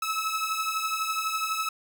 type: beating tone pair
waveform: sawtooth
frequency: 1289 / 1301 Hz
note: E6 / E6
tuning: -39 / -23 cents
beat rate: 12 Hz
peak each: -28 / -25 dBFS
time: 0.02-1.69 s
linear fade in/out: 5 ms
effects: none